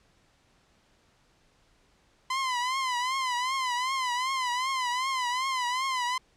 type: tone with vibrato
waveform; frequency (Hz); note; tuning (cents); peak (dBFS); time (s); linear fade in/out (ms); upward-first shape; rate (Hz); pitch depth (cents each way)
sawtooth; 1020; C6; -44; -23; 2.3-6.18; 5; triangle; 2.6; 110
effects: pink hiss -65 dBFS RMS until 6.36 s + low-pass 7000 Hz 12 dB/octave